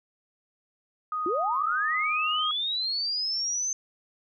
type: tone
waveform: sine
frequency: 1244.5 Hz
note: D#6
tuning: in tune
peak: -27 dBFS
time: 1.12-2.51 s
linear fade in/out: 2 ms
type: linear sweep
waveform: sine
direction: up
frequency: 313.6 to 6272 Hz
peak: -26 dBFS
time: 1.26-3.73 s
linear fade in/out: 2 ms
effects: none